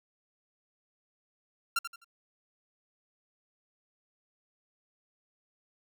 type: tone with echo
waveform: sawtooth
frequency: 1373 Hz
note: F6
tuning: 30 cents flat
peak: -22 dBFS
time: 1.76-1.79 s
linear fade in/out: 5 ms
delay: 85 ms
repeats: 3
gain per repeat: -10 dB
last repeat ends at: 2.045 s
effects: none